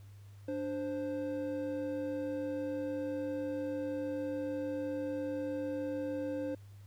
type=tone pair together; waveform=triangle; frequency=293.7 / 523.3 Hz; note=D4 / C5; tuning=0 / 0 cents; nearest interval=minor seventh; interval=1000 cents; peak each=-35 / -35 dBFS; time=0.48-6.55 s; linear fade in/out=5 ms; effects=added 100 Hz sine -50 dBFS peak until 6.86 s + pink hiss -67 dBFS RMS until 6.86 s